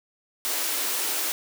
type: high-pass noise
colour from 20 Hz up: white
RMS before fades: -27 dBFS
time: 0.45-1.32 s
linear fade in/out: 0 ms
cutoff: 260 Hz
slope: 96 dB/octave
effects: none